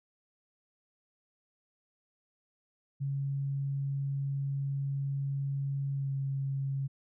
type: tone with pitch glide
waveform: sine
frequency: 138.59 to 136.76 Hz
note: C#3 to C#3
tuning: 0 to -23 cents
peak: -30 dBFS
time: 3-6.88 s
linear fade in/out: 20 ms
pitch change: -23 cents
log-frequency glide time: 5.95-6.1 s
effects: none